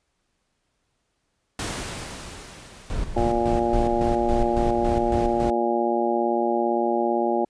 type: noise with exponential decay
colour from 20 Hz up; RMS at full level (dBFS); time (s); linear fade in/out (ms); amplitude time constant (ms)
pink; -28; 1.59-4.31; 2; 590
type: noise with tremolo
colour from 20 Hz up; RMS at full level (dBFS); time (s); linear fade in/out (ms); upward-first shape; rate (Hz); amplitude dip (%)
brown; -25; 2.9-5.5; 0; square; 3.6; 60
type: harmonic tone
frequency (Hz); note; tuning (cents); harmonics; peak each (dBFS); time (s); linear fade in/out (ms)
117.7; A#2; +17; 2 / 3 / 4 / 5 / 6 / 7; -28 / -24 / -32 / -27 / -29 / -26; 3.16-7.45; 5
effects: pink hiss -73 dBFS RMS until 7.49 s + resampled to 22050 Hz